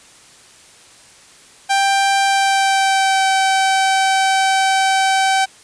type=tone with pitch glide; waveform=sawtooth; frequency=787 to 769.9 Hz; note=G5 to G5; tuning=+7 to -31 cents; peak=-9 dBFS; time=1.69-5.46 s; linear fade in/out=20 ms; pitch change=-38 cents; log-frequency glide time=2.22-3.27 s; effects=white hiss -45 dBFS RMS until 5.63 s + resampled to 22050 Hz